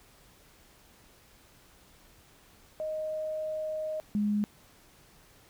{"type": "tone pair in turn", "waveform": "sine", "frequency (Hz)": [622.3, 207.7], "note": ["D#5", "G#3"], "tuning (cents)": [0, 0], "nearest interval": "octave + perfect fifth", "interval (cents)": 1900, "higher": "first", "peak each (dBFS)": [-31, -25], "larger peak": "second", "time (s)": [[2.8, 4], [4.15, 4.44]], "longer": "first", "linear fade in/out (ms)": 0, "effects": ["pink hiss -59 dBFS RMS until 5.49 s"]}